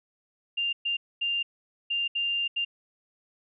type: tone bursts at uneven times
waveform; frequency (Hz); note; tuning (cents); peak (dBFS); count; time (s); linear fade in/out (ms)
sine; 2794; F7; 0; -25; 6; 0.57-0.73 / 0.85-0.97 / 1.21-1.43 / 1.9-2.08 / 2.15-2.48 / 2.56-2.65; 10
effects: none